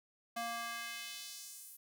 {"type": "tone with high-pass filter sweep", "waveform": "square", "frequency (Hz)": 233.1, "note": "A#3", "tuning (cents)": 0, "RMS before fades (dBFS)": -44, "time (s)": [0.36, 1.77], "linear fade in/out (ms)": 10, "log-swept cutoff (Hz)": [610, 12000], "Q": 1.2, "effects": []}